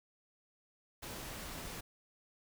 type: noise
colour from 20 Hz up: pink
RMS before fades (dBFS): -45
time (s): 1.02-1.81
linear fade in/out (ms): 10
type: click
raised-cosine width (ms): 5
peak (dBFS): -34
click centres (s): 1.653
effects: none